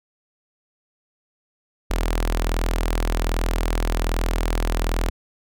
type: tone with notch filter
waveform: sawtooth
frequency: 41.27 Hz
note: E1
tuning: 3 cents sharp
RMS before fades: -22 dBFS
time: 1.9-5.1 s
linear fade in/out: 10 ms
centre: 130 Hz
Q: 0.57
effects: none